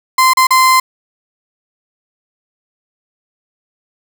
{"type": "tone with dropouts", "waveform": "35% pulse", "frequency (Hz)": 1037, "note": "C6", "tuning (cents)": -16, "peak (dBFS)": -5, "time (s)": [0.18, 0.8], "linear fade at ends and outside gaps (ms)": 5, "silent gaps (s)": [[0.335, 0.37], [0.47, 0.506]], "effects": []}